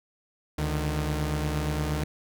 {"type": "tone pair together", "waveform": "sawtooth", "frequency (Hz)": [71.9, 152.35], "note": ["D2", "D#3"], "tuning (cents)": [-36, -36], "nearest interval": "octave + minor second", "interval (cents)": 1300, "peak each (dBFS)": -25, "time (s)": [0.58, 2.04], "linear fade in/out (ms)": 5, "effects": []}